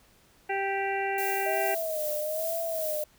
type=harmonic tone; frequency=392 Hz; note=G4; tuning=in tune; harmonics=1 / 2 / 4 / 5 / 6 / 7; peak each=-32 / -30 / -36 / -36 / -39 / -39 dBFS; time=0.49-1.75 s; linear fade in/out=10 ms
type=noise with tremolo; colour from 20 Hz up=violet; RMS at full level=-34 dBFS; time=1.18-3.04 s; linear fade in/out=2 ms; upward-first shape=triangle; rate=2.5 Hz; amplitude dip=45%
type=tone with vibrato; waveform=sine; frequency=632 Hz; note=D#5; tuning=27 cents sharp; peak=-29 dBFS; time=1.46-3.04 s; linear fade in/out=5 ms; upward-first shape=sine; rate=1.1 Hz; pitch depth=86 cents each way
effects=pink hiss -61 dBFS RMS until 3.18 s